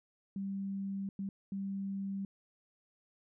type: tone bursts at uneven times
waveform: sine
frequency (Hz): 196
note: G3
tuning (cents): 0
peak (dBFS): -35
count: 3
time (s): 0.36-1.09 / 1.19-1.29 / 1.52-2.25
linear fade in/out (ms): 2
effects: none